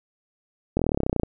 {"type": "slowing click train", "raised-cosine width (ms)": 2, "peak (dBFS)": -9, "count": 17, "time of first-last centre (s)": [0.77, 1.234], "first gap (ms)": 23, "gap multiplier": 1.03, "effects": []}